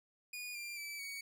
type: tone with pitch steps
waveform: sawtooth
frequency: 2453 / 2382 / 2313 / 2246 Hz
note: D#7 / D7 / D7 / C#7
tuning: -25 / +24 / -27 / +22 cents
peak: -39 dBFS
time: 0.33-1.21 s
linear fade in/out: 5 ms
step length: 220 ms
effects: none